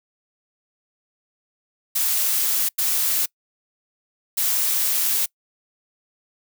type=noise bursts at uneven times; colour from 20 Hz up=blue; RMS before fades=-21 dBFS; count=3; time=1.95-2.69 / 2.78-3.26 / 4.37-5.26 s; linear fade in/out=10 ms; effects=noise-tail reverb RT60 0.1 s tail -25 dB re dry